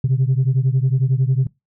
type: beating tone pair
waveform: sine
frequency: 127.2 / 138.2 Hz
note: C3 / C#3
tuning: -48 / -5 cents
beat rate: 11 Hz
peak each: -15 / -16 dBFS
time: 0.04-1.47 s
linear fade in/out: 5 ms
effects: noise-tail reverb RT60 0.2 s tail -22 dB re dry + tanh soft clip ceiling -10 dBFS